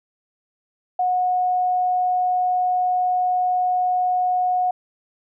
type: tone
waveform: sine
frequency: 729 Hz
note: F#5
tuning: 26 cents flat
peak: -17 dBFS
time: 0.99-4.71 s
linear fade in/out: 5 ms
effects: none